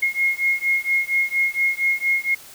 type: beating tone pair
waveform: sine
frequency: 2151 / 2155.3 Hz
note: C7 / C#7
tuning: +47 / -49 cents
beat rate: 4.3 Hz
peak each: -21 dBFS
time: 0.02-2.35 s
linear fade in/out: 10 ms
effects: white hiss -43 dBFS RMS until 2.54 s